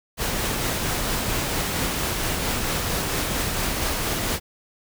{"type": "noise with tremolo", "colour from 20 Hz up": "pink", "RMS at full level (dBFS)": -24, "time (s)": [0.17, 4.4], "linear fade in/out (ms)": 50, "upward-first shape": "triangle", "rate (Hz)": 4.4, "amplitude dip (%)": 25, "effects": []}